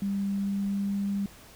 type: tone with pitch glide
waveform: sine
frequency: 198.3 to 199.56 Hz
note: G3 to G3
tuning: +20 to +31 cents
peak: -26 dBFS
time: 0.02-1.26 s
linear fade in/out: 2 ms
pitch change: +11 cents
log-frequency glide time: 0.3-0.96 s
effects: pink hiss -51 dBFS RMS until 1.55 s